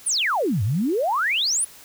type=exponential two-way sweep; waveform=sine; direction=down then up; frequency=10590 to 92.5 to 10590 Hz; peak=-19 dBFS; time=0.06-1.65 s; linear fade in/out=10 ms; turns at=0.63 s; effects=white hiss -46 dBFS RMS until 1.84 s